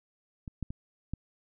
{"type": "clicks", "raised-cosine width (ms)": 5, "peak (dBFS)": [-27, -21, -25, -21], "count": 4, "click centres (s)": [0.478, 0.627, 0.705, 1.136], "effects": []}